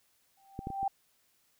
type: tone with exponential growth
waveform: sine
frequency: 784 Hz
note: G5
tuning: in tune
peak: -26 dBFS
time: 0.37-0.88 s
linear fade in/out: 5 ms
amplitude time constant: 110 ms
type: clicks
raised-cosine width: 3 ms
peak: -24 / -23 / -29 / -32 dBFS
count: 4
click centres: 0.591 / 0.671 / 0.703 / 0.83 s
effects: white hiss -71 dBFS RMS until 1.59 s